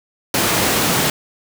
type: high-pass noise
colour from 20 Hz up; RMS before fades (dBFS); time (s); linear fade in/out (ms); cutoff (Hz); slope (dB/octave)
pink; -17; 0.34-1.1; 2; 140; 12
effects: none